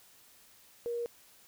sine tone, 473.3 Hz, A#4, 26 cents sharp, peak -32 dBFS, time 0.86-1.06 s, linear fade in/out 0 ms, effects white hiss -60 dBFS RMS until 1.47 s

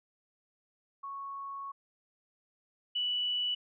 sine tone pair in turn, 1106 / 2958 Hz, C#6 / F#7, -4 / -1 cents, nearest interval octave + perfect fourth, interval 1703 cents, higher second, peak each -38 / -29 dBFS, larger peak second, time 1.03-1.72 / 2.95-3.55 s, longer first, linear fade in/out 10 ms, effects none

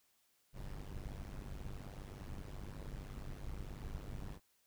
brown noise with amplitude modulation, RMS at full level -42 dBFS, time 0.53-4.4 s, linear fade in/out 50 ms, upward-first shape sine, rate 98.9 Hz, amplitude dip 90%, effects white hiss -75 dBFS RMS until 4.66 s

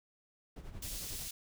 brown noise with tremolo, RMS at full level -44 dBFS, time 0.56-1.28 s, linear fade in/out 5 ms, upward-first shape sine, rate 11 Hz, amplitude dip 60%
pink high-pass noise, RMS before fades -43 dBFS, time 0.82-1.31 s, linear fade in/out 5 ms, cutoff 4400 Hz, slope 12 dB/octave
effects none

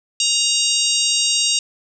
harmonic tone with a mistuned harmonic, 937 Hz, A#5, 9 cents sharp, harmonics 3 / 4 / 5 / 6 / 7 / 8 / 9, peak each -21 / -22 / -23 / -24 / -24 / -25 / -26 dBFS, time 0.2-1.59 s, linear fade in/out 2 ms, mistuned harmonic 9, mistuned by -18 cents, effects none

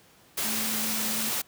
sine tone in noise, 219.3 Hz, A3, 6 cents flat, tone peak -35 dBFS, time 0.44-1.3 s, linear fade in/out 10 ms, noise white, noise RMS -29 dBFS, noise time 0.37-1.42 s, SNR -9 dB, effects pink hiss -57 dBFS RMS until 1.47 s + high-pass 100 Hz 12 dB/octave

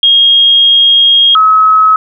sine tone pair in turn, 3256 / 1282.8 Hz, G#7 / E6, -35 / -48 cents, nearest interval octave + major third, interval 1613 cents, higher first, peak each -3 dBFS, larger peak neither, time 0.03-1.35 / 1.35-1.96 s, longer first, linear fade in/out 2 ms, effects none

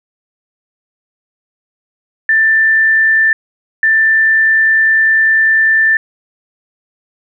sine tone bursts at uneven times, 1775 Hz, A6, 15 cents sharp, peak -7 dBFS, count 2, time 2.29-3.33 / 3.83-5.97 s, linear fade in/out 2 ms, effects none

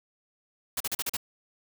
white noise bursts, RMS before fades -30 dBFS, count 6, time 0.77-1.169 s, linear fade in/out 5 ms, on 34 ms, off 39 ms, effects none

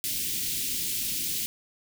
white band-stop noise, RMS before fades -30 dBFS, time 0.04-1.46 s, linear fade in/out 0 ms, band 330 to 2500 Hz, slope 24 dB/octave, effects none

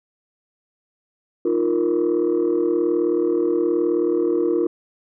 sine chord, Eb suspended second, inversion none, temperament just, 311.1 / 350 / 466.7 Hz, Eb4 / F4 / Bb4, 0 / +4 / +2 cents, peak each -22 / -18 / -21 dBFS, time 1.45-4.67 s, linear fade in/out 5 ms, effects tanh soft clip ceiling -12 dBFS

